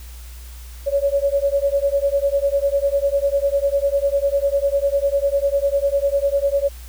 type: beating tone pair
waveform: sine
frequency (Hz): 555 / 565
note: C#5 / C#5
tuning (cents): +2 / +33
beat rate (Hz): 10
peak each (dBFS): -19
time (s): 0.86-6.69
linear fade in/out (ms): 20
effects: added 60 Hz sine -34 dBFS peak until 6.88 s + white hiss -45 dBFS RMS until 6.88 s